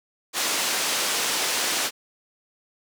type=band-pass noise; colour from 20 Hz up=white; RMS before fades=-25 dBFS; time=0.33-1.91 s; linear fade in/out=50 ms; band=280 to 7300 Hz; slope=12 dB/octave; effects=none